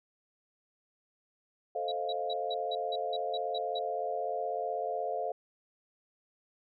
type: chord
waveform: sine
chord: F dominant seventh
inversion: first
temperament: equal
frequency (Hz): 440 / 523.3 / 622.3 / 698.5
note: A4 / C5 / Eb5 / F5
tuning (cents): 0 / 0 / 0 / 0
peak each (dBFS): -38 / -38 / -39 / -34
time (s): 1.75-5.32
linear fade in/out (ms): 5
type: tone bursts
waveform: sine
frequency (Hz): 3890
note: B7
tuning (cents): -27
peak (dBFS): -36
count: 10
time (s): 1.88-3.79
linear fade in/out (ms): 5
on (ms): 38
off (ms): 170
effects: none